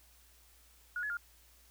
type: tone with pitch steps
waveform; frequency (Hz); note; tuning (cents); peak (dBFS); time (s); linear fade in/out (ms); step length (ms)
sine; 1450 / 1699 / 1411; F#6 / G#6 / F6; -35 / +39 / +17; -34; 0.96-1.17; 2; 70
effects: added 59 Hz sine -64 dBFS peak until 1.7 s + white hiss -64 dBFS RMS until 1.7 s

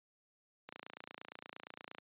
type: click train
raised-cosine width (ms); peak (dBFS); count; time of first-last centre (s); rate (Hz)
0.3; -30; 38; 0.69-1.984; 28.6
effects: high-pass 200 Hz 12 dB/octave + resampled to 8000 Hz

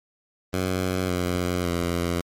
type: tone with pitch steps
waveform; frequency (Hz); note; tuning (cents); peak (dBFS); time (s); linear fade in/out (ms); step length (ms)
10% pulse; 92.5 / 89.45 / 86.51; F#2 / F2 / F2; 0 / +42 / -16; -15; 0.53-2.21; 5; 560
effects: MP3 64 kbps

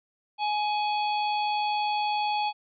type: harmonic tone with a mistuned harmonic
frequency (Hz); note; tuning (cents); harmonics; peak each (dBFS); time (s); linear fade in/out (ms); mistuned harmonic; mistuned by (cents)
839; G#5; +17; 1 / 3 / 4 / 5; -25 / -35 / -37 / -39; 0.38-2.53; 50; 5; +95
effects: none

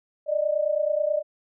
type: tone pair together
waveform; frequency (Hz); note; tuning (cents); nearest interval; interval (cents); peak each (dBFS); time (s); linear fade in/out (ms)
sine; 587.3 / 616.6; D5 / D#5; 0 / -16; minor second; 84; -24; 0.26-1.23; 50
effects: none

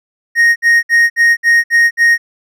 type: tone bursts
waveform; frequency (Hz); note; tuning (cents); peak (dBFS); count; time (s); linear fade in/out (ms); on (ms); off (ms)
triangle; 1864.7; A#6; 0; -4; 7; 0.35-2.18; 50; 210; 60
effects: none

